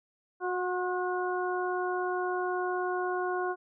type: harmonic tone with a mistuned harmonic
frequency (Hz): 363.8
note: F#4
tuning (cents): -29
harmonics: 1 / 2 / 3 / 4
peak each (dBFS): -31 / -34 / -36 / -37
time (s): 0.4-3.56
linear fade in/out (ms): 50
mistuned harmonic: 3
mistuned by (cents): -26
effects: none